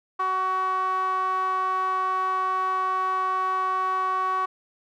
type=tone with band-pass filter; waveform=sawtooth; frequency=375.2 Hz; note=F#4; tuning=24 cents sharp; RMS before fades=-25 dBFS; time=0.19-4.46 s; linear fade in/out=10 ms; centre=1100 Hz; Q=6.3; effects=none